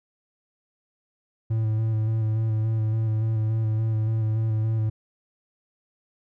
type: tone with vibrato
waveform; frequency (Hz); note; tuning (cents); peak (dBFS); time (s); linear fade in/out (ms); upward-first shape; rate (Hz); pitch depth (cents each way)
triangle; 110.2; A2; +3; -19; 1.5-4.9; 10; square; 3.5; 20
effects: none